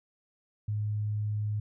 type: tone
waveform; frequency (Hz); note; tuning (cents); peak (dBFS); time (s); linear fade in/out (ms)
sine; 105.4; G#2; +26; -28; 0.68-1.6; 5
effects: none